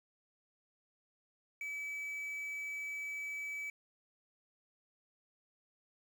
triangle tone with quantisation, 2294 Hz, D7, 41 cents flat, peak -37 dBFS, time 1.61-3.7 s, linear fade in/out 2 ms, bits 10, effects none

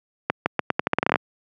accelerating click train, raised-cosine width 0.5 ms, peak -3 dBFS, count 14, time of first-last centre 0.3-1.158 s, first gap 160 ms, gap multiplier 0.83, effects high-pass 150 Hz 12 dB/octave

